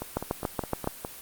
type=two click trains; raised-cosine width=1 ms; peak=-12 / -18 dBFS; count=6 / 6; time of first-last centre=0.17-0.874 / 0.02-1.049 s; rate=7.1 / 4.86 Hz; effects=white hiss -44 dBFS RMS until 1.21 s + Opus 32 kbps